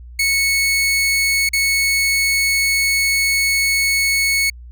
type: tone with dropouts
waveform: sawtooth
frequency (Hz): 2206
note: C#7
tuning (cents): -9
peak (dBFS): -11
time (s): 0.19-4.5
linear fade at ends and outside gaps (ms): 5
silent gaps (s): 1.491-1.532
effects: added 60 Hz sine -34 dBFS peak until 4.71 s